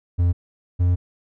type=tone pair in turn; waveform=triangle; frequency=87.5 / 88.88 Hz; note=F2 / F2; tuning=+4 / +31 cents; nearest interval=unison; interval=27 cents; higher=second; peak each=-13 / -13 dBFS; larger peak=neither; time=0.18-0.33 / 0.79-0.96 s; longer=second; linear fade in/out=20 ms; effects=none